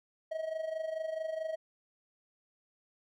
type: tone with amplitude modulation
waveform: triangle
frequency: 638 Hz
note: D#5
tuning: 43 cents sharp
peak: -29 dBFS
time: 0.31-1.56 s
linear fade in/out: 10 ms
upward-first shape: sine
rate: 24.6 Hz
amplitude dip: 70%
effects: none